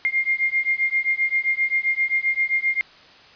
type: beating tone pair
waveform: sine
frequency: 2114 / 2121.6 Hz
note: C7 / C7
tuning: +17 / +23 cents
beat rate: 7.6 Hz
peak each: -22 dBFS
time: 0.05-2.81 s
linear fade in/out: 0 ms
effects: white hiss -48 dBFS RMS until 3.35 s + resampled to 11025 Hz